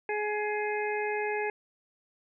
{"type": "harmonic tone", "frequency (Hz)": 420, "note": "G#4", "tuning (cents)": 19, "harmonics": [1, 2, 4, 5, 6], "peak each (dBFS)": [-31, -34, -37, -38, -39], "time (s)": [0.09, 1.5], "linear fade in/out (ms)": 2, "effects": []}